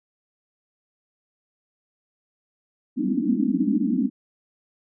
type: band-pass noise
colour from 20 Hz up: white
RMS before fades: -22 dBFS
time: 2.96-4.1 s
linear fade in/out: 50 ms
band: 190 to 310 Hz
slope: 96 dB/octave
effects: none